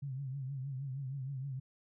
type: tone with vibrato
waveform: sine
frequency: 134.8 Hz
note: C#3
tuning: 48 cents flat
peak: -37 dBFS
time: 0.02-1.6 s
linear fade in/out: 10 ms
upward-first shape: triangle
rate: 6.4 Hz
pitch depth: 110 cents each way
effects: none